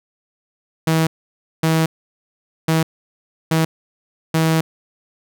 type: tone bursts at uneven times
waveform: sawtooth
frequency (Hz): 161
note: E3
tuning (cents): -41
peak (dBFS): -10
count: 5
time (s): 0.87-1.07 / 1.63-1.86 / 2.68-2.83 / 3.51-3.65 / 4.34-4.61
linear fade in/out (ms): 5
effects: none